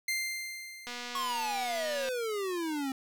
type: tone with exponential decay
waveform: sawtooth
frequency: 2093 Hz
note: C7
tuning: in tune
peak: -25 dBFS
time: 0.08-1.79 s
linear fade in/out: 5 ms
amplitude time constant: 370 ms
type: click train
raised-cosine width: 0.2 ms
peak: -23 dBFS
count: 297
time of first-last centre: 0.87-2.088 s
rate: 243 Hz
type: exponential sweep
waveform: square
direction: down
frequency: 1112 to 261.6 Hz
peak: -32 dBFS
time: 1.15-2.92 s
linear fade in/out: 2 ms
effects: none